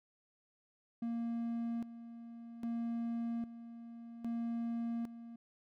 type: tone with tremolo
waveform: triangle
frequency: 232.7 Hz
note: A#3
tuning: 3 cents flat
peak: -33 dBFS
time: 1.02-5.36 s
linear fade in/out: 5 ms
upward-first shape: square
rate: 0.62 Hz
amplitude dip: 75%
effects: none